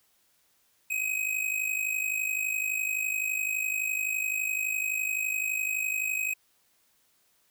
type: tone with amplitude modulation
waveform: square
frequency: 2529 Hz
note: D#7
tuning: 28 cents sharp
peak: -25 dBFS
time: 0.9-6.34 s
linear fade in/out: 10 ms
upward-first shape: sine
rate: 51.8 Hz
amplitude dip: 70%
effects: white hiss -68 dBFS RMS until 7.5 s